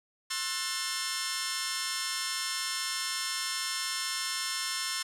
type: chord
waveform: 10% pulse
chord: F# half-diminished seventh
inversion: second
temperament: just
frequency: 1065.6 / 1332 / 1480 / 1776 Hz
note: C6 / E6 / F#6 / A6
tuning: +31 / +18 / 0 / +16 cents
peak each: -28 / -32 / -31 / -27 dBFS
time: 0.3-5.03 s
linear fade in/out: 10 ms
effects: low-pass 12000 Hz 12 dB/octave